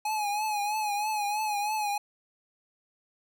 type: tone with vibrato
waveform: square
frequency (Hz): 840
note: G#5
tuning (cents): +19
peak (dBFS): -28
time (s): 0.05-1.98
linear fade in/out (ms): 5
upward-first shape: triangle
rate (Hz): 3.1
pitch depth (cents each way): 69
effects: none